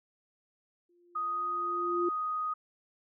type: tone with exponential growth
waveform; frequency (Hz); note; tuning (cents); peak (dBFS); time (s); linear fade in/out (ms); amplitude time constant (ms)
sine; 349.2; F4; 0; -26; 0.89-2.09; 5; 260
type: tone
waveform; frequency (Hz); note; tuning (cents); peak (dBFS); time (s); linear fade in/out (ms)
sine; 1247; D#6; +3; -30; 1.15-2.54; 10
effects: none